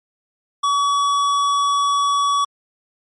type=tone with tanh clipping; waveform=sine; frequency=1135 Hz; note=C#6; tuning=41 cents sharp; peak=-17 dBFS; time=0.63-2.45 s; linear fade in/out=10 ms; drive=15 dB; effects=MP3 48 kbps